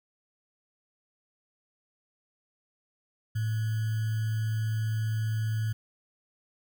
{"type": "tone with sample-and-hold", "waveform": "sine", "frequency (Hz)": 110, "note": "A2", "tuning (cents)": 0, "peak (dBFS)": -26, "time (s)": [3.35, 5.73], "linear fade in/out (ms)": 10, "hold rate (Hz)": 1575, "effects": []}